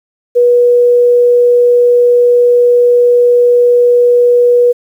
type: tone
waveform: sine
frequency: 485.4 Hz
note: B4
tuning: 30 cents flat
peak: -4 dBFS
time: 0.35-4.73 s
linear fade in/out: 20 ms
effects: 7-bit